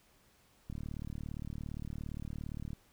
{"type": "click train", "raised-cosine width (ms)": 5, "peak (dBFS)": -29, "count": 77, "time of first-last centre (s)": [0.7, 2.732], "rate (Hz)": 37.4, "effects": ["pink hiss -67 dBFS RMS until 2.92 s"]}